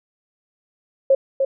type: tone with echo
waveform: sine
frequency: 540 Hz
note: C#5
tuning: 45 cents flat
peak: -10 dBFS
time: 1.1-1.15 s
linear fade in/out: 5 ms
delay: 300 ms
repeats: 1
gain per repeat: -5 dB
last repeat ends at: 1.45 s
effects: none